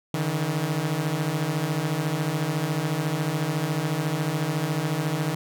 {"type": "beating tone pair", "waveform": "sawtooth", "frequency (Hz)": [145, 159], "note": ["D3", "D#3"], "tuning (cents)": [-22, 38], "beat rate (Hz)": 14, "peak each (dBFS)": [-24, -22], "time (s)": [0.14, 5.35], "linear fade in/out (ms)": 2, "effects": []}